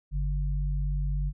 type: tone pair together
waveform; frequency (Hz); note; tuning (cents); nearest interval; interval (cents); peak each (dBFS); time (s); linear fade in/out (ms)
sine; 48.26 / 144.8; G1 / D3; -26 / -24; octave + perfect fifth; 1902; -26 / -32; 0.11-1.33; 50
effects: none